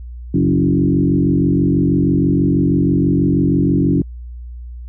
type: tone with frequency modulation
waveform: sine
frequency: 225.6 Hz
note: A3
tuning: 44 cents sharp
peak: -11 dBFS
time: 0.34-4.02 s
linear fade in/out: 5 ms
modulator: 46.2 Hz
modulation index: 2.4
effects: added 60 Hz sine -28 dBFS peak until 4.88 s